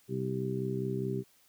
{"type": "harmonic tone", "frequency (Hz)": 64.8, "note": "C2", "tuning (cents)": -16, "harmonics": [2, 3, 4, 5, 6], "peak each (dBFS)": [-35, -37, -42, -41, -35], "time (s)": [0.08, 1.24], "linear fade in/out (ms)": 50, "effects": ["white hiss -65 dBFS RMS until 1.48 s"]}